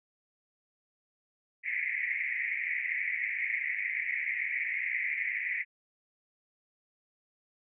pink band-pass noise, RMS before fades -33 dBFS, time 1.63-5.65 s, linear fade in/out 50 ms, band 1900 to 2300 Hz, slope 96 dB/octave, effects none

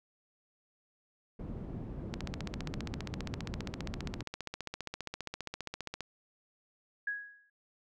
white low-pass noise, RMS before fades -41 dBFS, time 1.39-4.23 s, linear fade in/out 5 ms, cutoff 210 Hz, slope 12 dB/octave
click train, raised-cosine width 0.2 ms, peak -21 dBFS, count 59, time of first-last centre 2.14-6.007 s, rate 15 Hz
sine tone with exponential decay, 1661.2 Hz, G#6, in tune, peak -30 dBFS, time 7.07-7.5 s, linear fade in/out 5 ms, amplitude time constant 93 ms
effects none

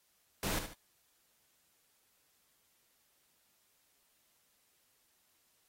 pink noise with echo, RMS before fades -36 dBFS, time 0.43-0.59 s, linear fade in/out 2 ms, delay 73 ms, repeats 2, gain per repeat -8 dB, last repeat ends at 0.736 s, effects white hiss -73 dBFS RMS until 5.68 s + AAC 48 kbps

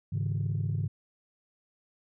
sine chord, Ab suspended fourth, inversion none, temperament equal with one note detuned, 103.83 / 138.59 / 159.29 Hz, Ab2 / Db3 / Eb3, 0 / 0 / +41 cents, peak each -29 / -31 / -33 dBFS, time 0.12-0.88 s, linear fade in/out 10 ms, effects tanh soft clip ceiling -22 dBFS

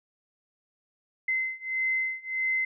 sine beating tone pair, 2059 / 2060.6 Hz, C7 / C7, -28 / -27 cents, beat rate 1.6 Hz, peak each -30 / -29 dBFS, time 1.28-2.65 s, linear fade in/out 5 ms, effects none

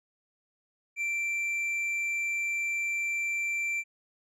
triangle tone with tanh clipping, 2349 Hz, D7, in tune, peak -29 dBFS, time 0.96-3.84 s, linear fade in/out 50 ms, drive 9 dB, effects none

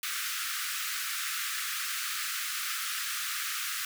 pink high-pass noise, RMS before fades -34 dBFS, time 0.03-3.85 s, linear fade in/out 2 ms, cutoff 1200 Hz, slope 96 dB/octave, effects none

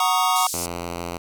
square chord, D# minor seventh, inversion first, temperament equal, 740 / 932.3 / 1108.7 / 1244.5 Hz, F#5 / A#5 / C#6 / D#6, 0 / 0 / 0 / 0 cents, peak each -24 dBFS, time 0-0.47 s, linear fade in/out 2 ms
pink band-pass noise, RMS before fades -29 dBFS, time 0.36-0.66 s, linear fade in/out 0 ms, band 5400 to 12000 Hz, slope 24 dB/octave
5% pulse tone, 86.3 Hz, F2, 20 cents flat, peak -17 dBFS, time 0.53-1.18 s, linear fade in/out 10 ms
effects none

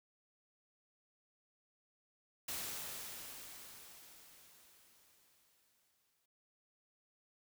white noise with exponential decay, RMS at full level -41 dBFS, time 2.48-6.26 s, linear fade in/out 5 ms, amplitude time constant 820 ms, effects none

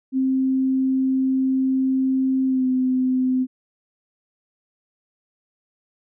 sine tone with pitch glide, 263.2 to 256.9 Hz, C4 to C4, +10 to -32 cents, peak -17 dBFS, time 0.12-3.47 s, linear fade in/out 50 ms, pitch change -42 cents, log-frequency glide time 2.46-2.66 s, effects none

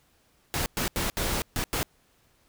pink noise bursts at uneven times, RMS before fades -28 dBFS, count 6, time 0.54-0.66 / 0.77-0.88 / 0.96-1.1 / 1.17-1.42 / 1.56-1.64 / 1.73-1.83 s, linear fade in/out 0 ms, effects pink hiss -65 dBFS RMS until 2.48 s

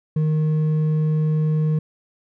sine tone with hard clipping, 154.9 Hz, D#3, 7 cents flat, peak -18 dBFS, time 0.16-1.79 s, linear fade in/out 5 ms, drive 4 dB, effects none

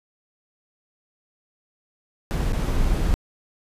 brown noise with dropouts, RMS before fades -21 dBFS, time 2.31-3.14 s, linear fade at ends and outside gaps 0 ms, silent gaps 2.523-2.531 s, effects resampled to 32000 Hz

